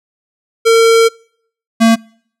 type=tone pair in turn; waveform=square; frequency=455.4 / 226.9 Hz; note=A#4 / A#3; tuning=-40 / -47 cents; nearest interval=octave; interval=1207 cents; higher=first; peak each=-6 dBFS; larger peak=neither; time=0.65-1.09 / 1.8-1.96 s; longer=first; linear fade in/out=20 ms; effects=noise-tail reverb RT60 0.6 s tail -26 dB re dry + low-pass 10000 Hz 12 dB/octave